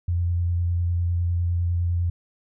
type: tone with vibrato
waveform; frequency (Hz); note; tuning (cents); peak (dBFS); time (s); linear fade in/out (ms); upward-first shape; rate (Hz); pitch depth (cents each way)
sine; 86.8; F2; -10; -20; 0.08-2.1; 5; sine; 9.9; 16
effects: none